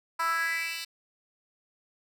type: tone with high-pass filter sweep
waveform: 10% pulse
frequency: 330.3 Hz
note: E4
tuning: 4 cents sharp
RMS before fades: -30 dBFS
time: 0.19-0.85 s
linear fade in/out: 10 ms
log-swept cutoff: 1100 to 3400 Hz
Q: 4.7
effects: none